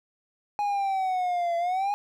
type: exponential two-way sweep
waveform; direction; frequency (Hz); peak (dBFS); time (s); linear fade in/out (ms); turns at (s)
triangle; down then up; 830 to 677 to 830; -22; 0.59-1.94; 0; 1.57
effects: none